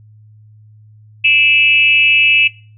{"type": "tone with frequency modulation", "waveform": "sine", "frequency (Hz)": 2625, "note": "E7", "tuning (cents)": -8, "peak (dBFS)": -7, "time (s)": [1.24, 2.48], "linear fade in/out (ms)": 10, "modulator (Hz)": 274, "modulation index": 0.64, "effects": ["noise-tail reverb RT60 0.4 s tail -20 dB re dry", "added 107 Hz sine -40 dBFS peak until 2.77 s"]}